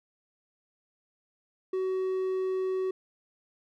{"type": "tone", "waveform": "triangle", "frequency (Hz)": 375.8, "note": "F#4", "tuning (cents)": 27, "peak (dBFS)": -25, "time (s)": [1.73, 2.91], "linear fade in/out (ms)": 5, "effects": []}